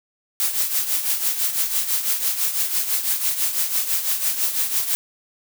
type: noise with tremolo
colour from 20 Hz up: blue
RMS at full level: -19 dBFS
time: 0.4-4.95 s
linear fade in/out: 0 ms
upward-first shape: triangle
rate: 6 Hz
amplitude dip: 70%
effects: none